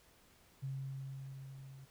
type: tone with level ramp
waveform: sine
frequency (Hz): 134.9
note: C#3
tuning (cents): -47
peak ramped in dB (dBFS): -37 to -51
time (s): 0.62-1.86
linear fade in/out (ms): 20
effects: pink hiss -66 dBFS RMS until 1.9 s

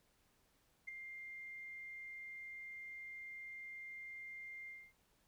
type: tone with ADSR envelope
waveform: sine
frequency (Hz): 2100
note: C7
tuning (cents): +6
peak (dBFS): -39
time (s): 0.87-4.93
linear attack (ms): 17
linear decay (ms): 4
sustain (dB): -8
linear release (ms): 250
effects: tanh soft clip ceiling -37 dBFS + pink hiss -75 dBFS RMS until 5.27 s

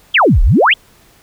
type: exponential two-way sweep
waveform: sine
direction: down then up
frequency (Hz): 3491 to 30.87 to 3491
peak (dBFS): -6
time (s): 0.14-0.74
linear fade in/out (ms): 10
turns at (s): 0.42
effects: pink hiss -48 dBFS RMS until 1.22 s

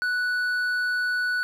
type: tone with hard clipping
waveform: sine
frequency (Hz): 1480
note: F#6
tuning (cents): 0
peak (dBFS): -24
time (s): 0.02-1.43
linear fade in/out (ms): 0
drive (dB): 5
effects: none

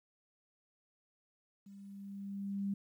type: tone with level ramp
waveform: sine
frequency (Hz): 198.6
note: G3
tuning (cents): +23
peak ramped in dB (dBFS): -51 to -32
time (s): 1.66-2.74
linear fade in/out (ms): 5
effects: 12-bit

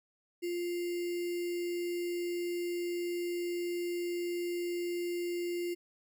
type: tone with sample-and-hold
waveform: sine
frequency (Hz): 349.2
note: F4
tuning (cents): 0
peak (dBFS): -32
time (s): 0.42-5.75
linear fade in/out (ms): 20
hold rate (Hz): 2450
effects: none

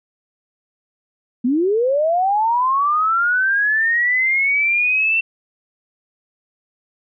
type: linear sweep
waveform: sine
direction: up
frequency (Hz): 230.8 to 2700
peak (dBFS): -14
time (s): 1.44-5.21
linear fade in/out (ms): 10
effects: none

